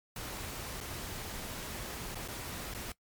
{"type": "noise with dropouts", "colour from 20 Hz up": "pink", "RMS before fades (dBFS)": -41, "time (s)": [0.16, 2.92], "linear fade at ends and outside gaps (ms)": 2, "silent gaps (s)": [[0.804, 0.81], [2.147, 2.154], [2.278, 2.284], [2.739, 2.747]], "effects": ["noise-tail reverb RT60 0.1 s tail -20 dB re dry", "MP3 96 kbps"]}